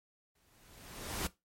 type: noise with exponential growth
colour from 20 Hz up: pink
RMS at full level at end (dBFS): -34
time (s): 0.35-1.27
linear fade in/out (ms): 5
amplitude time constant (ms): 200
effects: noise-tail reverb RT60 0.2 s tail -18 dB re dry + MP3 64 kbps